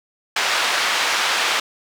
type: band-pass noise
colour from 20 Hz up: pink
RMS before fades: -20 dBFS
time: 0.36-1.6 s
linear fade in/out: 5 ms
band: 1000 to 4900 Hz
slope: 12 dB/octave
effects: none